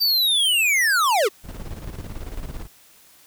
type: linear sweep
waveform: square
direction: down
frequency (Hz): 4693 to 349.2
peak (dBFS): -17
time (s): 0-1.29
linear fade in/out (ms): 20
type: noise with tremolo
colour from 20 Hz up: brown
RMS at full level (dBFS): -30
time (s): 1.43-2.68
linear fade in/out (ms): 50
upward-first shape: square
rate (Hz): 18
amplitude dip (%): 60
effects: white hiss -52 dBFS RMS until 3.26 s